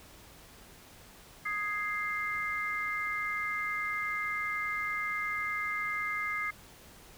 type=chord; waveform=sine; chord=Ab major; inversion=second; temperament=equal; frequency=1244.5 / 1661.2 / 2093 Hz; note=Eb6 / Ab6 / C7; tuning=0 / 0 / 0 cents; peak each=-36 / -39 / -33 dBFS; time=1.45-6.51 s; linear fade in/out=10 ms; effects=pink hiss -54 dBFS RMS until 7.17 s